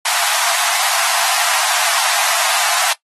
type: high-pass noise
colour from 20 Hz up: pink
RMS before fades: -17 dBFS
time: 0.05-2.93 s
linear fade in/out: 5 ms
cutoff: 660 Hz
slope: 96 dB/octave
effects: noise-tail reverb RT60 0.1 s tail -19 dB re dry + AAC 32 kbps